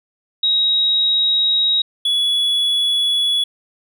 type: tone pair in turn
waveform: sine / triangle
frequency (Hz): 3806 / 3391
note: A#7 / G#7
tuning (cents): +35 / +35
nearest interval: major second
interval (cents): 200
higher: first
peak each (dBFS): -13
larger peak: neither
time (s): 0.43-1.82 / 2.05-3.44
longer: neither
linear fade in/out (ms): 5
effects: none